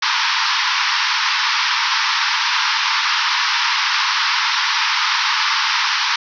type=band-pass noise; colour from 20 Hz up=pink; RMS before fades=-18 dBFS; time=0.02-6.16 s; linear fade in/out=5 ms; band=880 to 5700 Hz; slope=96 dB/octave; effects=none